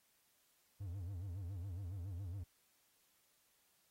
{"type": "tone with vibrato", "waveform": "triangle", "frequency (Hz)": 92.5, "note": "F#2", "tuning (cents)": 0, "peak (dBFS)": -40, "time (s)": [0.8, 2.44], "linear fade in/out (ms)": 10, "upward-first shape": "sine", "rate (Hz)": 7.2, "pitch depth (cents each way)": 170, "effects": ["white hiss -75 dBFS RMS until 3.9 s", "AAC 48 kbps"]}